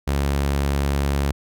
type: tone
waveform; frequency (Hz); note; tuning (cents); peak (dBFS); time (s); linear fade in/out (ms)
sawtooth; 70; C#2; +18; -15; 0.07-1.32; 10
effects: none